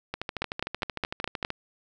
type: two click trains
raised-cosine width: 0.3 ms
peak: -15 / -11 dBFS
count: 19 / 6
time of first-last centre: 0.14-1.504 / 0.42-1.449 s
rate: 13.2 / 4.86 Hz
effects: none